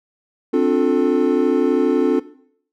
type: chord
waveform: triangle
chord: D minor seventh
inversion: third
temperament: equal with one note detuned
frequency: 261.6 / 293.7 / 356.6 / 440 Hz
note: C4 / D4 / F4 / A4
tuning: 0 / 0 / +36 / 0 cents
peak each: -17 dBFS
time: 0.53-2.2 s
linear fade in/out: 10 ms
effects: noise-tail reverb RT60 0.6 s tail -17 dB re dry